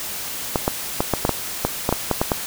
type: clicks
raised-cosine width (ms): 1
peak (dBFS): -3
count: 12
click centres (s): 0.558 / 0.679 / 1.005 / 1.137 / 1.251 / 1.293 / 1.65 / 1.891 / 1.926 / 2.113 / 2.215 / 2.318
effects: white hiss -29 dBFS RMS until 2.46 s